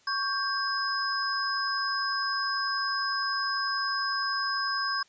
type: tone cluster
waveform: sine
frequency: 1111 / 1580 / 5070 Hz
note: C#6 / G6 / D#8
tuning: +4 / +13 / +32 cents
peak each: -31 dBFS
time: 0.07-5.03 s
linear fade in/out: 5 ms
effects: white hiss -62 dBFS RMS until 5.08 s + resampled to 16000 Hz